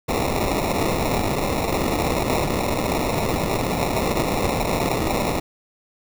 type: noise with sample-and-hold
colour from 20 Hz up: blue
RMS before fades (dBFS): -22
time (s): 0.08-5.4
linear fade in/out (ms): 10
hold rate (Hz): 1575
effects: none